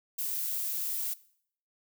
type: noise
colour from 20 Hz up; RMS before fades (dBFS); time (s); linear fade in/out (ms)
violet; -33; 0.18-1.14; 10
effects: noise-tail reverb RT60 0.6 s tail -19 dB re dry